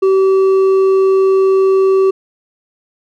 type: tone with hard clipping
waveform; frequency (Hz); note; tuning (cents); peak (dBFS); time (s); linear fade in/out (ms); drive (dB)
sine; 383.7; G4; -37; -9; 0.02-2.11; 10; 4
effects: none